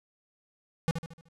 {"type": "tone with echo", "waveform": "square", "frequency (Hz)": 164.81, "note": "E3", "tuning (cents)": 0, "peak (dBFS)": -24, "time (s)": [0.88, 0.91], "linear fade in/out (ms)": 0, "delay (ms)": 75, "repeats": 5, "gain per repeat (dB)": -7, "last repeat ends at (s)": 1.285, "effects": ["low-pass 10000 Hz 12 dB/octave"]}